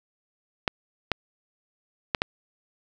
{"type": "clicks", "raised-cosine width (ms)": 0.3, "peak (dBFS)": -6, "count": 4, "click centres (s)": [0.678, 1.117, 2.148, 2.219], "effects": []}